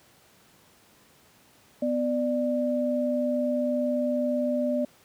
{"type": "tone pair together", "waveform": "sine", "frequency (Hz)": [249.3, 593], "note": ["B3", "D5"], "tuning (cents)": [16, 17], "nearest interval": "octave + minor third", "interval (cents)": 1501, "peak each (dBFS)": -26, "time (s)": [1.82, 4.85], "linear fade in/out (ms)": 5, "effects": ["pink hiss -58 dBFS RMS until 5.04 s", "high-pass 100 Hz 12 dB/octave"]}